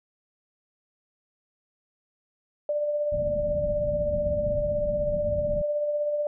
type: tone with tremolo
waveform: sine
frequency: 591 Hz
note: D5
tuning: 11 cents sharp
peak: -22 dBFS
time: 2.69-6.27 s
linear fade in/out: 2 ms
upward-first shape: triangle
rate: 16 Hz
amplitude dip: 40%
type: low-pass noise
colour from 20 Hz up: pink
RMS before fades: -33 dBFS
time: 3.12-5.62 s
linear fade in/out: 2 ms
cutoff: 240 Hz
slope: 48 dB/octave
effects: none